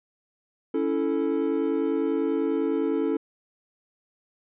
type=chord; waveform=triangle; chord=A major; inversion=first; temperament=equal with one note detuned; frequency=279.6 / 329.6 / 440 Hz; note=C#4 / E4 / A4; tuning=+15 / 0 / 0 cents; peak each=-25 dBFS; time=0.74-3.17 s; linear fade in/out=5 ms; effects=resampled to 8000 Hz